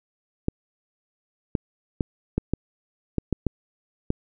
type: clicks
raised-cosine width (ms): 3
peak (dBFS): -9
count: 9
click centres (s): 0.484 / 1.552 / 2.008 / 2.38 / 2.536 / 3.183 / 3.327 / 3.467 / 4.104
effects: none